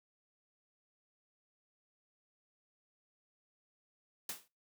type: noise with exponential decay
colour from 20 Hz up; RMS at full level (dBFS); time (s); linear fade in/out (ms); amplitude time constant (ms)
white; -37; 4.29-4.48; 2; 40
effects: noise-tail reverb RT60 0.3 s tail -24 dB re dry + high-pass 150 Hz 12 dB/octave